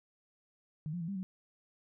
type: tone with pitch steps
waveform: sine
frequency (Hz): 153.6 / 175.9 / 165 / 198.3 / 186.8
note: D#3 / F3 / E3 / G3 / F#3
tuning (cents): -22 / +13 / +2 / +20 / +17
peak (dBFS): -35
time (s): 0.86-1.23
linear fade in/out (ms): 0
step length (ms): 74
effects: none